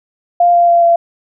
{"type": "tone with pitch steps", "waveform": "sine", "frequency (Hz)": [698.5, 692.9, 687.3, 681.8], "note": ["F5", "F5", "F5", "F5"], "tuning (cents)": [0, -14, -28, -42], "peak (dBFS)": -6, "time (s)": [0.4, 0.96], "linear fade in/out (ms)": 5, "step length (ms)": 140, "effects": []}